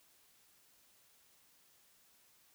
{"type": "silence", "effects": ["white hiss -68 dBFS RMS until 2.54 s"]}